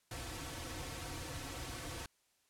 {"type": "noise with comb filter", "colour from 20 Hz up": "pink", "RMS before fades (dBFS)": -44, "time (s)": [0.11, 2.06], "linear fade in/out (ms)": 2, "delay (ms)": 4.9, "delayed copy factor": -0.9, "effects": ["white hiss -75 dBFS RMS until 2.49 s", "low-pass 11000 Hz 12 dB/octave"]}